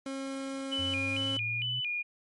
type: tone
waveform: 30% pulse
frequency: 270.4 Hz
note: C#4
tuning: 43 cents flat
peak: -32 dBFS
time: 0.06-1.37 s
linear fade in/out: 2 ms
type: tone with vibrato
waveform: sine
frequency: 2699 Hz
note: E7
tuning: 40 cents sharp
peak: -30 dBFS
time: 0.71-2.03 s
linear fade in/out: 20 ms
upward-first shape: square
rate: 2.2 Hz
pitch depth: 180 cents each way
type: exponential sweep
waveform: sine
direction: up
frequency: 89 to 126.6 Hz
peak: -37 dBFS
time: 0.78-1.81 s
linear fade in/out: 20 ms
effects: MP3 48 kbps